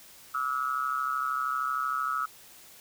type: tone with amplitude modulation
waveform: sine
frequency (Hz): 1294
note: E6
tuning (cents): -32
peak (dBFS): -23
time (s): 0.34-2.26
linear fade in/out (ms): 10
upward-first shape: sine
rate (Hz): 133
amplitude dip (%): 90
effects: white hiss -52 dBFS RMS until 2.8 s